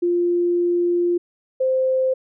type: tone pair in turn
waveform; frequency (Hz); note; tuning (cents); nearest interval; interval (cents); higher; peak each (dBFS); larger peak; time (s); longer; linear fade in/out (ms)
sine; 349.2 / 520.8; F4 / C5; 0 / -8; perfect fifth; 692; second; -16; neither; 0.02-1.18 / 1.6-2.14; first; 10
effects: none